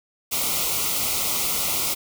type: band-stop noise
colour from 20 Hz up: white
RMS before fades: -24 dBFS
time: 0.31-1.95 s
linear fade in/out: 20 ms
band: 1400 to 2000 Hz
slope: 96 dB/octave
effects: none